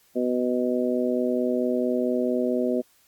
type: harmonic tone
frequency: 124.4 Hz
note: B2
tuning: 13 cents sharp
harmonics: 2 / 3 / 4 / 5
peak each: -25 / -27 / -28 / -29 dBFS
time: 0.15-2.82 s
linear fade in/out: 20 ms
effects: white hiss -61 dBFS RMS until 3.07 s + Opus 48 kbps